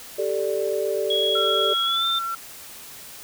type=chord; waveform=sine; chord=G suspended second; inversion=none; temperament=equal; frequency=392 / 440 / 587.3 Hz; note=G4 / A4 / D5; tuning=0 / 0 / 0 cents; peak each=-26 dBFS; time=0.18-1.74 s; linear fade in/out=10 ms
type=tone with pitch glide; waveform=sine; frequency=3322 to 3581 Hz; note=G#7 to A7; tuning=0 to +30 cents; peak=-21 dBFS; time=1.1-2.19 s; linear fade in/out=5 ms; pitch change=+130 cents; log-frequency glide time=1.84-2.05 s
type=tone; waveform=sine; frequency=1354 Hz; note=E6; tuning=46 cents sharp; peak=-25 dBFS; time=1.35-2.35 s; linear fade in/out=5 ms
effects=white hiss -41 dBFS RMS until 3.23 s